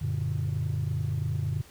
sine chord, Gb augmented, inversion none, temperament just, 92.5 / 115.62 / 144.53 Hz, Gb2 / Bb2 / D3, 0 / -14 / -27 cents, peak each -30 / -30 / -29 dBFS, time 0.01-1.62 s, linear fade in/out 10 ms, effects tanh soft clip ceiling -21 dBFS + pink hiss -53 dBFS RMS until 1.7 s

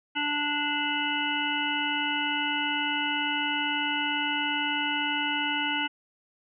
harmonic tone, 293.7 Hz, D4, in tune, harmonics 1 / 3 / 5 / 7 / 9 / 10, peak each -34 / -32 / -32 / -34 / -34 / -31 dBFS, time 0.15-5.88 s, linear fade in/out 20 ms, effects none

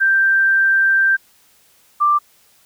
sine tone pair in turn, 1572 / 1180.5 Hz, G6 / D6, +4 / +9 cents, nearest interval perfect fourth, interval 495 cents, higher first, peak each -11 dBFS, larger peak neither, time 0-1.17 / 2-2.19 s, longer first, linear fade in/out 20 ms, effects white hiss -54 dBFS RMS until 2.65 s

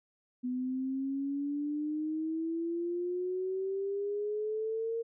sine exponential sweep, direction up, 248.4 to 462.6 Hz, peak -31 dBFS, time 0.43-5.03 s, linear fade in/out 20 ms, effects none

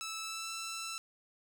10% pulse tone with pitch glide, 1313 to 1331.3 Hz, E6 to E6, -7 to +17 cents, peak -30 dBFS, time 0.01-0.98 s, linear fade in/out 0 ms, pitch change +24 cents, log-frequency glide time 0.22-0.52 s, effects none

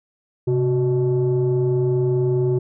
sine tone pair together, 131.61 / 370 Hz, C3 / F#4, +11 / 0 cents, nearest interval octave + tritone, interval 1789 cents, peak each -17 dBFS, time 0.47-2.59 s, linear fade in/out 10 ms, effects tanh soft clip ceiling -13 dBFS

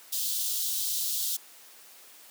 white high-pass noise, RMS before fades -30 dBFS, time 0.12-1.37 s, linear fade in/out 10 ms, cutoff 3200 Hz, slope 48 dB/octave, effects white hiss -52 dBFS RMS until 2.3 s + high-pass 300 Hz 12 dB/octave

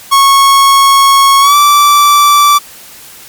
45% pulse tone with pitch glide, 1100 to 1164.1 Hz, C#6 to D6, -14 to -16 cents, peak -3 dBFS, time 0.11-2.59 s, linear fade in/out 20 ms, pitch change +98 cents, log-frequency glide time 1.4-1.56 s, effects white hiss -33 dBFS RMS until 3.28 s + MP3 96 kbps

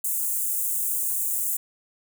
white high-pass noise, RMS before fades -26 dBFS, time 0.04-1.57 s, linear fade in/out 5 ms, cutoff 7300 Hz, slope 48 dB/octave, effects none

